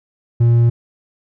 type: tone with hard clipping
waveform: sine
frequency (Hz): 117.9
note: A#2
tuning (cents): +20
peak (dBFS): -10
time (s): 0.4-0.7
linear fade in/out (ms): 10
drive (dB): 3
effects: none